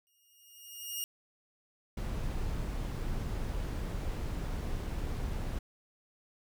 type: tone with exponential growth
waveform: 10% pulse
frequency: 2848 Hz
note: F7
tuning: 33 cents sharp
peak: -24 dBFS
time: 0.07-1.04 s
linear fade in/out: 0 ms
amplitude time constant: 210 ms
type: noise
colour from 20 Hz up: brown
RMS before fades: -35 dBFS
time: 1.97-5.59 s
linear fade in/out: 5 ms
effects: none